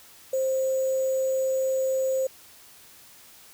sine tone with sample-and-hold, 527 Hz, C5, 12 cents sharp, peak -22 dBFS, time 0.33-2.27 s, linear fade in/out 5 ms, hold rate 7350 Hz, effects white hiss -51 dBFS RMS until 3.53 s

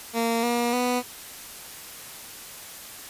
15% pulse tone with pitch steps, 230.6 / 238.7 / 247.2 Hz, A#3 / A#3 / B3, -19 / +41 / +2 cents, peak -16 dBFS, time 0.13-1.03 s, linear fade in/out 50 ms, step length 300 ms, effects white hiss -41 dBFS RMS until 3.09 s + resampled to 32000 Hz

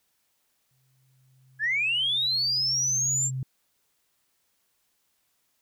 sine tone with exponential growth, 130.81 Hz, C3, in tune, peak -27 dBFS, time 0.71-3.43 s, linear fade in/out 2 ms, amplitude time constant 590 ms
sine linear sweep, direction up, 1649 to 7459 Hz, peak -22 dBFS, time 1.59-3.31 s, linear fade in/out 50 ms
effects tanh soft clip ceiling -17 dBFS + white hiss -72 dBFS RMS until 5.61 s

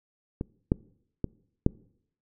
clicks, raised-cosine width 3 ms, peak -17 / -8 / -15 / -7 dBFS, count 4, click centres 0.411 / 0.719 / 1.243 / 1.664 s, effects noise-tail reverb RT60 0.7 s tail -24 dB re dry

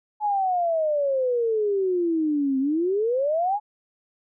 sine exponential two-way sweep, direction down then up, 856 to 261.6 to 856 Hz, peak -20 dBFS, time 0.2-3.6 s, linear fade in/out 50 ms, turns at 2.59 s, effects none

